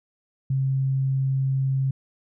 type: tone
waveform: sine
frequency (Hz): 134.1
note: C3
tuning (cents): +43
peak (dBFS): -20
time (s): 0.5-1.91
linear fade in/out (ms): 5
effects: none